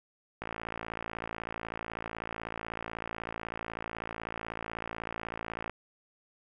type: click train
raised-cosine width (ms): 0.5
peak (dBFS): -21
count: 297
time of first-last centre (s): 0.42-5.696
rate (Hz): 56.1
effects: none